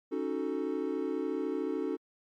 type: chord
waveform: triangle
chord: D# half-diminished seventh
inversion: third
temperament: equal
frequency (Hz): 277.2 / 311.1 / 370 / 440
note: C#4 / D#4 / F#4 / A4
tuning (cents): 0 / 0 / 0 / 0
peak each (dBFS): -34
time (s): 0.11-1.97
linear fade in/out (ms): 20
effects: MP3 96 kbps